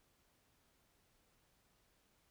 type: silence
effects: pink hiss -75 dBFS RMS until 2.3 s